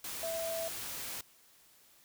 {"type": "tone in noise", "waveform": "sine", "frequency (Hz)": 659.3, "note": "E5", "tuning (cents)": 0, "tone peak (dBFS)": -35, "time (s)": [0.23, 0.68], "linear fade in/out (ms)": 2, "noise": "white", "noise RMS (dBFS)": -41, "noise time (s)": [0.04, 1.21], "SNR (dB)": 3, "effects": ["white hiss -63 dBFS RMS until 2.04 s"]}